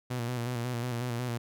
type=tone with vibrato; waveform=sawtooth; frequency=121.4 Hz; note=B2; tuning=29 cents flat; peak=-27 dBFS; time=0.1-1.38 s; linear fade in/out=10 ms; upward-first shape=square; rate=5.5 Hz; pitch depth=48 cents each way; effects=none